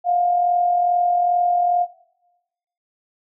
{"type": "tone with amplitude modulation", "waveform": "sine", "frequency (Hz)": 707, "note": "F5", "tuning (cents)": 21, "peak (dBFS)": -13, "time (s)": [0.04, 1.87], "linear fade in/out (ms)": 50, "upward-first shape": "sine", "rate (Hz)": 42.4, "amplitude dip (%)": 45, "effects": ["noise-tail reverb RT60 1.0 s tail -21 dB re dry"]}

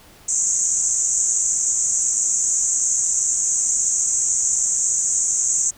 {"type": "band-pass noise", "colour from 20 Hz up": "white", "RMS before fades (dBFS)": -20, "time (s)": [0.28, 5.71], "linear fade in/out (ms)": 10, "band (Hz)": [6300, 7800], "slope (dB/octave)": 96, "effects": ["pink hiss -48 dBFS RMS until 5.77 s"]}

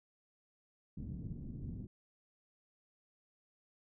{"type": "low-pass noise", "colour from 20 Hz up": "white", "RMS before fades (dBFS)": -44, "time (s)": [0.97, 1.87], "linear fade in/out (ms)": 5, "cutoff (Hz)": 220, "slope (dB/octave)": 24, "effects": []}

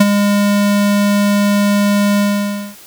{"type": "tone with ADSR envelope", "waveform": "square", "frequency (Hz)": 203.6, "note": "G#3", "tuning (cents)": -34, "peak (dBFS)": -4, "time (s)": [0, 2.76], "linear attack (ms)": 7, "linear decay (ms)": 33, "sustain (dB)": -7, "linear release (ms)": 570, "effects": ["white hiss -39 dBFS RMS until 2.86 s"]}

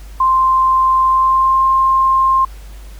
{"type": "tone with pitch glide", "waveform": "sine", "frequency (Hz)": [1046.5, 1058.7], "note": ["C6", "C6"], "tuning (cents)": [0, 20], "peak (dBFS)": -9, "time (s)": [0.2, 2.45], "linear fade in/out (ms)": 5, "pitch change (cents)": 20, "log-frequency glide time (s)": [1.07, 1.63], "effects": ["added 50 Hz sine -31 dBFS peak until 2.99 s", "pink hiss -44 dBFS RMS until 2.99 s"]}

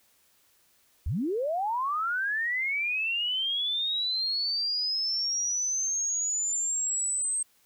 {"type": "linear sweep", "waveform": "sine", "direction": "up", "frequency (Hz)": [51.91, 8360], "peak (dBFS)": -26, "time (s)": [1.06, 7.43], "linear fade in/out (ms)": 5, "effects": ["white hiss -65 dBFS RMS until 7.65 s"]}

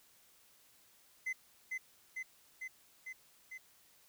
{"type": "tone with echo", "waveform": "triangle", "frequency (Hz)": 2045, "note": "C7", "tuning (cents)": -40, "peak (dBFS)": -33, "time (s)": [1.26, 1.33], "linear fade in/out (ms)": 10, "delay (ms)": 450, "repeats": 5, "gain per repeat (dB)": -2, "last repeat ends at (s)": 3.58, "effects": ["white hiss -66 dBFS RMS until 4.08 s"]}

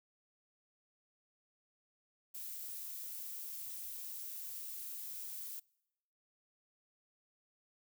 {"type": "noise", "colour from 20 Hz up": "violet", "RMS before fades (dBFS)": -45, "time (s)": [2.34, 5.6], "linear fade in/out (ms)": 10, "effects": ["noise-tail reverb RT60 0.9 s tail -26 dB re dry"]}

